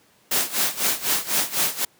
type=noise with tremolo; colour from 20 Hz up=white; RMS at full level=-20 dBFS; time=0.31-1.85 s; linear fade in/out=5 ms; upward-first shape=sine; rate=4 Hz; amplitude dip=85%; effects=pink hiss -58 dBFS RMS until 1.99 s + high-pass 150 Hz 12 dB/octave